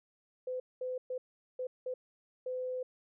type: tone bursts at uneven times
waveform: sine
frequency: 508 Hz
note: B4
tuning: 49 cents sharp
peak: -34 dBFS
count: 6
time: 0.47-0.6 / 0.81-0.98 / 1.1-1.18 / 1.59-1.67 / 1.86-1.94 / 2.46-2.83 s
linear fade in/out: 5 ms
effects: none